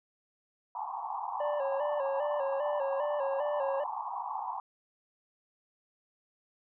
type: band-pass noise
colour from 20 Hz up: pink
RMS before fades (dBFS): -37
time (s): 0.75-4.6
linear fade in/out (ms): 2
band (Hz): 760 to 1100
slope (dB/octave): 96
type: tone with vibrato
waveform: triangle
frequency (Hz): 568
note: C#5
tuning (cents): +42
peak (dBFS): -28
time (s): 1.4-3.84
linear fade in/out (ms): 5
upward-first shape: square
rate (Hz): 2.5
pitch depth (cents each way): 64
effects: resampled to 8000 Hz